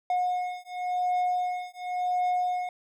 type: beating tone pair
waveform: triangle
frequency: 723 / 723.92 Hz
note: F#5 / F#5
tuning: -40 / -38 cents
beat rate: 0.92 Hz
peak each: -27 dBFS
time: 0.1-2.69 s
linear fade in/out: 2 ms
effects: none